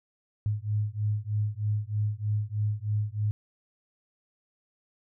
sine beating tone pair, 103.83 / 107.03 Hz, G#2 / A2, 0 / -47 cents, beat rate 3.2 Hz, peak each -29 dBFS, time 0.46-3.31 s, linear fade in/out 0 ms, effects none

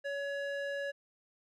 square tone with band-pass filter, 563 Hz, C#5, 27 cents sharp, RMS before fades -37 dBFS, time 0.04-0.92 s, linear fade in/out 20 ms, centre 1200 Hz, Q 2, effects none

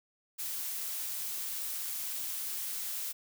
blue noise, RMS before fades -37 dBFS, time 0.38-3.13 s, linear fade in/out 20 ms, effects none

